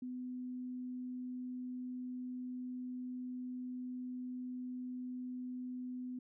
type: tone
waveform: sine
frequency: 251.2 Hz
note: B3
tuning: 30 cents sharp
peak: -40 dBFS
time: 0.02-6.19 s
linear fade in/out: 5 ms
effects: none